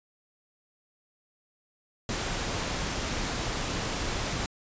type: noise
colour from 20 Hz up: pink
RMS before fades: -31 dBFS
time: 2.09-4.46 s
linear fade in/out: 2 ms
effects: resampled to 16000 Hz